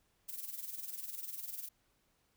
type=noise with tremolo; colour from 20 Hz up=violet; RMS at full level=-41 dBFS; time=0.28-1.69 s; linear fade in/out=10 ms; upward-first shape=sine; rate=20 Hz; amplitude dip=70%; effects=pink hiss -75 dBFS RMS until 2.36 s